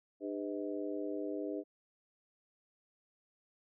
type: harmonic tone with a mistuned harmonic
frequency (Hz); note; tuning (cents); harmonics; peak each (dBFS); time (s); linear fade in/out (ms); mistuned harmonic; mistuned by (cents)
100.6; G2; +45; 3 / 4 / 5 / 6; -39 / -41 / -43 / -45; 0.2-1.64; 50; 6; +84
effects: none